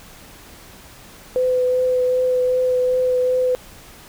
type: tone with vibrato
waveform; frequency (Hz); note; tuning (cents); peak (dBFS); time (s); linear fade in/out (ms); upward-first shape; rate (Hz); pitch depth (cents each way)
sine; 505; B4; +39; -15; 1.36-3.55; 0; triangle; 2.6; 14
effects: pink hiss -43 dBFS RMS until 4.08 s